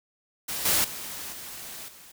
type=noise with level steps; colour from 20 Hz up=white; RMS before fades=-32 / -23 / -37 / -40 / -49 dBFS; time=0.48-2.12 s; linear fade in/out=10 ms; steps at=0.65 / 0.84 / 1.32 / 1.88 s; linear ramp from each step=5 ms; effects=none